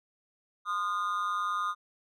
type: tone with amplitude modulation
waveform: triangle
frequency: 1226 Hz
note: D#6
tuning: 26 cents flat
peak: -23 dBFS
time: 0.65-1.75 s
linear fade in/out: 50 ms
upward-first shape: sine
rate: 190 Hz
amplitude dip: 80%
effects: none